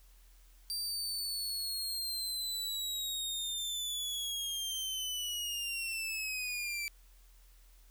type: linear sweep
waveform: sawtooth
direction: down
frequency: 4699 to 2322 Hz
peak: -32 dBFS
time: 0.7-6.88 s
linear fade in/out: 0 ms
effects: added 42 Hz sine -57 dBFS peak until 7.9 s + white hiss -67 dBFS RMS until 7.9 s